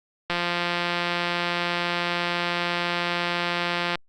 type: click train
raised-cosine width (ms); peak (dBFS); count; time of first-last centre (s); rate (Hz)
0.3; -9; 637; 0.3-3.955; 174
effects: Opus 48 kbps